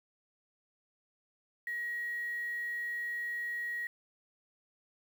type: tone with quantisation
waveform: sine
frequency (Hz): 1900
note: A#6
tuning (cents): +33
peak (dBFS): -34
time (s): 1.67-3.87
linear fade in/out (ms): 2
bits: 9
effects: none